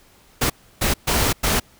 pink noise bursts at uneven times, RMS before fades -19 dBFS, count 4, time 0.41-0.5 / 0.81-0.94 / 1.07-1.33 / 1.43-1.6 s, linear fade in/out 10 ms, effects pink hiss -53 dBFS RMS until 1.79 s

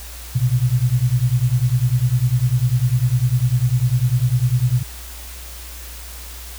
sine beating tone pair, 119.2 / 129.2 Hz, A#2 / C3, +39 / -21 cents, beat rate 10 Hz, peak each -17 / -17 dBFS, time 0.35-4.83 s, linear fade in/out 10 ms, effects added 60 Hz sine -34 dBFS peak until 6.58 s + white hiss -37 dBFS RMS until 6.58 s

